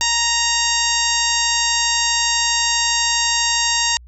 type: harmonic tone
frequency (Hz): 932.3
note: A#5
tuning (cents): 0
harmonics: 1 / 2 / 3 / 4 / 5 / 6 / 7 / 8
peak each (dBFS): -24 / -24 / -24 / -24 / -24 / -24 / -24 / -24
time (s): 0.01-3.97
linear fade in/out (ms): 0
effects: added 60 Hz sine -39 dBFS peak until 4.07 s